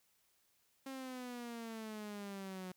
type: exponential sweep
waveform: sawtooth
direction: down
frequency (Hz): 270 to 182.2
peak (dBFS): -40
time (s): 0.86-2.72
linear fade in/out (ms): 5
effects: white hiss -75 dBFS RMS until 2.76 s